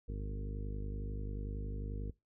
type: harmonic tone with a mistuned harmonic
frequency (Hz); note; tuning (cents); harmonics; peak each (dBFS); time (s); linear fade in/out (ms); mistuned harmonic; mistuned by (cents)
51.1; G#1; -27; 1 / 2 / 3 / 4 / 5 / 6 / 7 / 8 / 9; -38 / -45 / -49 / -52 / -51 / -58 / -56 / -60 / -52; 0.08-2.11; 10; 1; +51
effects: noise-tail reverb RT60 0.2 s tail -21 dB re dry